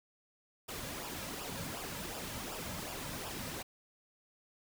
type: noise with flanger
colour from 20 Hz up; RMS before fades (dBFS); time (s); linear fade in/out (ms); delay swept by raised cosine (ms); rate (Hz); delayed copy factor
pink; -42; 0.68-3.63; 10; 0.48 to 2.78; 2.7; -0.6
effects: none